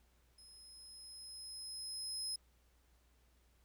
30% pulse tone with level ramp, 5120 Hz, D#8, 49 cents sharp, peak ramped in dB -54 to -34 dBFS, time 0.38-2.36 s, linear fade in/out 5 ms, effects added 60 Hz sine -69 dBFS peak until 3.64 s + pink hiss -75 dBFS RMS until 3.64 s

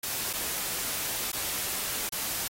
white noise with dropouts, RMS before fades -32 dBFS, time 0.03-2.48 s, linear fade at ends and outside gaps 5 ms, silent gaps 0.33-0.334 / 1.319-1.33 / 2.092-2.121 s, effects AAC 48 kbps

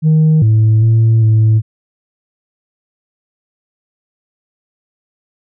sine tone with pitch steps, 156.6 / 109.6 / 112.7 / 109.8 Hz, D#3 / A2 / A2 / A2, +11 / -6 / +42 / -3 cents, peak -4 dBFS, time 0.02-1.62 s, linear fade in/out 50 ms, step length 400 ms, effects tanh soft clip ceiling -5 dBFS

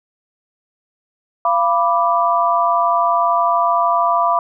sine chord, B diminished, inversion second, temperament equal with one note detuned, 687.3 / 987.8 / 1174.7 Hz, F5 / B5 / D6, -28 / 0 / 0 cents, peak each -17 dBFS, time 1.45-4.39 s, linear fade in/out 2 ms, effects none

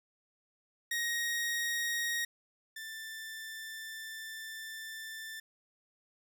sawtooth tone pair in turn, 1878 / 1773 Hz, A#6 / A6, +12 / +13 cents, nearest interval minor second, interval 99 cents, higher first, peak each -28 / -38 dBFS, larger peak first, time 0.91-2.25 / 2.76-5.4 s, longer second, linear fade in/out 5 ms, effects none

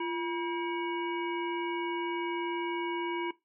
harmonic tone with a mistuned harmonic, 321.5 Hz, E4, 43 cents flat, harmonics 1 / 3 / 5 / 7 / 9, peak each -33 / -35 / -47 / -41 / -46 dBFS, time 0-3.31 s, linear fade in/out 5 ms, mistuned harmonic 1, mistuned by +120 cents, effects noise-tail reverb RT60 0.2 s tail -18 dB re dry

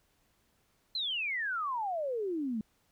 sine exponential sweep, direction down, 4186 to 207.7 Hz, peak -31 dBFS, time 0.95-2.61 s, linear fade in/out 2 ms, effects pink hiss -72 dBFS RMS until 2.91 s

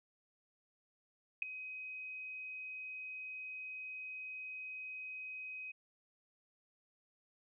sine tone with ADSR envelope, 2522 Hz, D#7, 23 cents sharp, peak -27 dBFS, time 1.42-5.72 s, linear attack 4 ms, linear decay 5 ms, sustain -16 dB, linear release 11 ms, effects none

